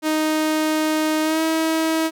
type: tone with pitch glide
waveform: sawtooth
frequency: 311 to 321.2 Hz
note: D#4 to E4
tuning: -1 to -45 cents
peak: -14 dBFS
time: 0.02-2.11 s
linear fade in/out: 50 ms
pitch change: +56 cents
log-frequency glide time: 1.22-1.42 s
effects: none